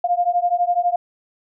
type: beating tone pair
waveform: sine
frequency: 698.5 / 710.5 Hz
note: F5 / F5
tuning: 0 / +30 cents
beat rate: 12 Hz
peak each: -19 dBFS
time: 0.04-0.96 s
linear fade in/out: 5 ms
effects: none